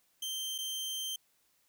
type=tone with dropouts; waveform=sawtooth; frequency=3136 Hz; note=G7; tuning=in tune; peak=-32 dBFS; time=0.22-1.16 s; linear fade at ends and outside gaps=5 ms; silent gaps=0.581-0.585 s; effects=white hiss -72 dBFS RMS until 1.68 s